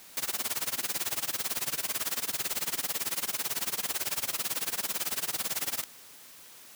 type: noise with tremolo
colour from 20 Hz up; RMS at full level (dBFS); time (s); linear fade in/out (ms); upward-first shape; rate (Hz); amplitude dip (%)
white; -29; 0.17-5.84; 0; sine; 18; 95
effects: white hiss -51 dBFS RMS until 6.75 s + high-pass 100 Hz 12 dB/octave